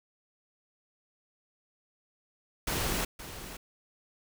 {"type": "noise with echo", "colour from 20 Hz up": "pink", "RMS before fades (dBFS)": -31, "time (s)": [2.67, 3.05], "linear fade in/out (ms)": 5, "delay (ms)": 520, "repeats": 1, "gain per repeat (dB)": -12, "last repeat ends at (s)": 3.57, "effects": []}